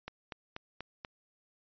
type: click train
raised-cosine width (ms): 0.3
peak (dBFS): -24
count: 5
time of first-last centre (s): 0.08-1.049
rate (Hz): 4.13
effects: resampled to 11025 Hz